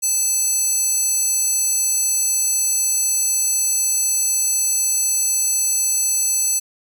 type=tone with high-pass filter; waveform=square; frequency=874 Hz; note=A5; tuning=12 cents flat; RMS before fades=-19 dBFS; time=0.02-6.6 s; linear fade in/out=20 ms; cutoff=7200 Hz; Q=8.7; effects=none